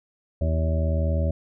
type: harmonic tone with a mistuned harmonic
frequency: 80.4 Hz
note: E2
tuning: 43 cents flat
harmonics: 1 / 2 / 3 / 4 / 5 / 7 / 8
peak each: -21 / -30 / -34 / -39 / -40 / -31 / -36 dBFS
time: 0.41-1.31 s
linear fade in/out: 5 ms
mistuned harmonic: 5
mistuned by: -41 cents
effects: none